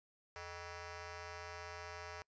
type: ring-modulated tone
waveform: 10% pulse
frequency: 349.2 Hz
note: F4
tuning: in tune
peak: -35 dBFS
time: 0.36-2.22 s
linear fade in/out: 0 ms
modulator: 267 Hz
effects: noise-tail reverb RT60 0.1 s tail -26 dB re dry + resampled to 16000 Hz